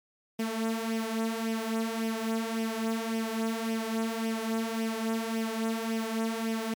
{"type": "tone with flanger", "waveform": "sawtooth", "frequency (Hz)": 224.6, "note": "A3", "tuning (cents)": 36, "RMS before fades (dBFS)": -31, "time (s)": [0.39, 6.74], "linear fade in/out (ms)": 5, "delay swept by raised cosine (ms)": [0.35, 4.35], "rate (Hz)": 1.8, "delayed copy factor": 0.6, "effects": ["MP3 96 kbps"]}